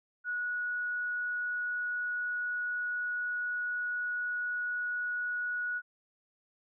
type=tone; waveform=sine; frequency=1462 Hz; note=F#6; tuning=21 cents flat; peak=-31 dBFS; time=0.24-5.82 s; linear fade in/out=50 ms; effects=none